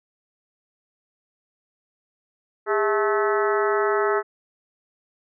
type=harmonic tone with a mistuned harmonic; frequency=216.5 Hz; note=A3; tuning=28 cents flat; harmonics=2 / 3 / 4 / 5 / 6 / 7 / 8 / 9; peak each=-21 / -29 / -29 / -31 / -26 / -32 / -33 / -34 dBFS; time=2.66-4.23 s; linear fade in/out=50 ms; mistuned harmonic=2; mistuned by=-95 cents; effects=none